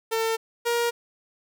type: tone pair in turn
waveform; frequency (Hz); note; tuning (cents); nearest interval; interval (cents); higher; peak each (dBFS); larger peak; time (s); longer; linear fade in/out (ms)
sawtooth; 450.2 / 472.3; A4 / A#4; +40 / +23; minor second; 83; second; -19 / -18; second; 0.11-0.37 / 0.65-0.91; neither; 20
effects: none